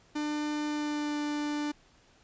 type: tone with pitch glide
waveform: 45% pulse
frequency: 299 to 295.6 Hz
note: D4 to D4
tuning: +31 to +11 cents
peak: -30 dBFS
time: 0.15-1.72 s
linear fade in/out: 10 ms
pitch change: -20 cents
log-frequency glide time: 0.66-1.18 s
effects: pink hiss -62 dBFS RMS until 2.23 s + resampled to 16000 Hz